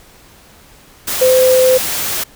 sine tone in noise, 513 Hz, C5, 34 cents flat, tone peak -7 dBFS, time 1.21-1.78 s, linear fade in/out 10 ms, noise white, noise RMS -19 dBFS, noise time 1.07-2.24 s, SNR +9 dB, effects pink hiss -44 dBFS RMS until 2.35 s

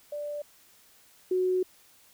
sine tone pair in turn, 587.3 / 368.5 Hz, D5 / F#4, 0 / -7 cents, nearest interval minor sixth, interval 807 cents, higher first, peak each -32 / -23 dBFS, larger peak second, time 0.12-0.42 / 1.31-1.63 s, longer second, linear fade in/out 5 ms, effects white hiss -59 dBFS RMS until 2.13 s

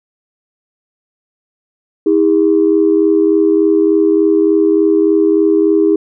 sine tone pair together, 320.7 / 404.1 Hz, E4 / G#4, -48 / -47 cents, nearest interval major third, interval 401 cents, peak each -10 dBFS, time 2.06-5.96 s, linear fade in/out 5 ms, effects tanh soft clip ceiling 0 dBFS

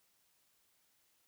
silence, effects white hiss -74 dBFS RMS until 1.27 s

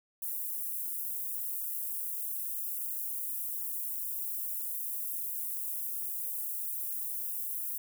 white high-pass noise, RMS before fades -36 dBFS, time 0.22-7.78 s, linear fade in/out 5 ms, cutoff 11000 Hz, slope 24 dB/octave, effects none

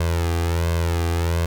sawtooth tone with flanger, 84.1 Hz, E2, 35 cents sharp, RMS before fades -21 dBFS, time 0-1.46 s, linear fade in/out 5 ms, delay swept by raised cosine 1.9 to 2.53 ms, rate 1.4 Hz, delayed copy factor +0.75, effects none

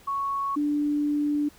sine tone pair in turn, 1108.7 / 293.7 Hz, C#6 / D4, 0 / 0 cents, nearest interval octave + major seventh, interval 2300 cents, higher first, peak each -25 / -22 dBFS, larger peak second, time 0.07-0.56 / 0.56-1.49 s, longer second, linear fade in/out 10 ms, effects pink hiss -54 dBFS RMS until 1.58 s

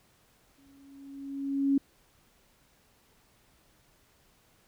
sine tone with exponential growth, 276.4 Hz, C#4, 5 cents flat, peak -20 dBFS, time 0.58-1.78 s, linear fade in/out 5 ms, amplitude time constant 260 ms, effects pink hiss -65 dBFS RMS until 4.67 s

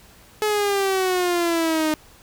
sawtooth exponential sweep, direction down, 428.6 to 306.5 Hz, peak -15 dBFS, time 0.42-1.94 s, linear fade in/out 0 ms, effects pink hiss -50 dBFS RMS until 2.22 s

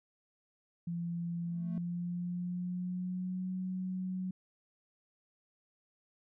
sine tone with pitch glide, 170.9 to 185.29 Hz, F3 to F#3, -37 to +3 cents, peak -34 dBFS, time 0.87-4.31 s, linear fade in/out 5 ms, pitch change +140 cents, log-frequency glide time 1.47-3.52 s
triangle tone with exponential growth, 220 Hz, A3, in tune, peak -34 dBFS, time 1.32-1.78 s, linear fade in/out 2 ms, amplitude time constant 98 ms
effects none

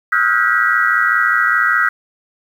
sine tone cluster, 1275 / 1397 / 1482 / 1596 / 1939 Hz, D#6 / F6 / F#6 / G6 / B6, +42 / 0 / +2 / +31 / -32 cents, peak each -18 dBFS, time 0.12-1.89 s, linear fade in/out 5 ms, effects 7-bit

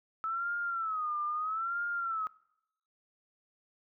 sine tone with vibrato, 1300 Hz, E6, 24 cents flat, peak -31 dBFS, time 0.24-2.27 s, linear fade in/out 0 ms, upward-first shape sine, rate 0.77 Hz, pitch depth 140 cents each way, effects noise-tail reverb RT60 0.8 s tail -23 dB re dry

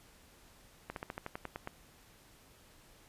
slowing click train, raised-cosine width 0.5 ms, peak -24 dBFS, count 10, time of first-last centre 0.9-1.674 s, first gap 62 ms, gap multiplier 1.08, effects pink hiss -61 dBFS RMS until 3.08 s + resampled to 32000 Hz

